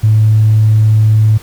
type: tone with tanh clipping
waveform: triangle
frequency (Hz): 108.5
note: A2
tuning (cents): -24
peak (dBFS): -5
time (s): 0.03-1.38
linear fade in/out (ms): 10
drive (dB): 4
effects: pink hiss -37 dBFS RMS until 1.42 s